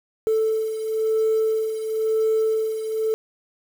sine beating tone pair, 440 / 440.98 Hz, A4 / A4, 0 / +4 cents, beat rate 0.98 Hz, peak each -19 / -25 dBFS, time 0.27-3.14 s, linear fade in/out 0 ms, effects tanh soft clip ceiling -14 dBFS + 7-bit

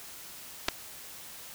clicks, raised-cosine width 0.2 ms, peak -9 dBFS, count 2, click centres 0.684 / 0.687 s, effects white hiss -46 dBFS RMS until 1.54 s

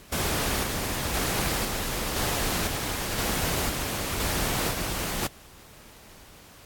pink noise with tremolo, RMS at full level -27 dBFS, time 0.12-5.27 s, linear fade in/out 5 ms, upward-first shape square, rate 0.98 Hz, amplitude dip 30%, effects pink hiss -50 dBFS RMS until 6.65 s + AAC 64 kbps

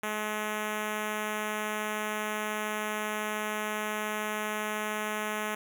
5% pulse tone with notch filter, 212.9 Hz, G#3, 43 cents sharp, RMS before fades -33 dBFS, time 0.03-5.55 s, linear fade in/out 5 ms, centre 5000 Hz, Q 1.3, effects none

